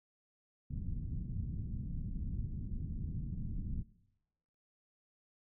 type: low-pass noise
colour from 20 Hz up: pink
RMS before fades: -39 dBFS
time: 0.7-3.83 s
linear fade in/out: 10 ms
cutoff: 200 Hz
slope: 24 dB/octave
effects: noise-tail reverb RT60 0.9 s tail -20 dB re dry